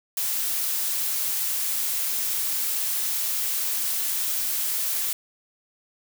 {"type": "noise", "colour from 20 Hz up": "blue", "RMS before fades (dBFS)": -26, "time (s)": [0.17, 5.13], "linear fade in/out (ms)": 2, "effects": []}